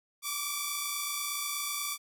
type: tone pair together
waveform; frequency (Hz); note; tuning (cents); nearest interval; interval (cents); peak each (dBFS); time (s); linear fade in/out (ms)
5% pulse; 1146.5 / 1174.7; D6 / D6; -42 / 0; unison; 42; -23; 0.22-1.98; 50
effects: none